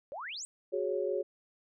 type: exponential sweep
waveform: sine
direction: up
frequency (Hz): 514 to 8372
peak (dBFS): -38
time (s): 0.12-0.45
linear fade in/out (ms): 0
type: chord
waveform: sine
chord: F# suspended second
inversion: none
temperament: equal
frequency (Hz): 370 / 415.3 / 554.4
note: F#4 / G#4 / C#5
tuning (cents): 0 / 0 / 0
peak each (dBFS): -34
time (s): 0.72-1.23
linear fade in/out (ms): 20
effects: none